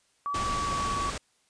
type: tone with pitch glide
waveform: sine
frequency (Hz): 1145 to 1133.2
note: D6 to C#6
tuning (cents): -44 to +38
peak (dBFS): -28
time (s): 0.26-1.1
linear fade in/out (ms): 0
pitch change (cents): -18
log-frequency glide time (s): 0.47-0.78
type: low-pass noise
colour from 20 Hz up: pink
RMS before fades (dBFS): -34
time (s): 0.34-1.18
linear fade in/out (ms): 5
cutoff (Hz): 9200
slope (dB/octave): 48
effects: white hiss -68 dBFS RMS until 1.49 s + resampled to 22050 Hz